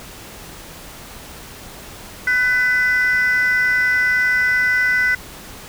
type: tone pair together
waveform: sine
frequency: 1498.3 / 2000 Hz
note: F#6 / B6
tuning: +21 / +21 cents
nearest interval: perfect fourth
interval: 500 cents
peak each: -15 dBFS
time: 2.27-5.15 s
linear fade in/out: 5 ms
effects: tanh soft clip ceiling -10 dBFS + pink hiss -37 dBFS RMS until 5.68 s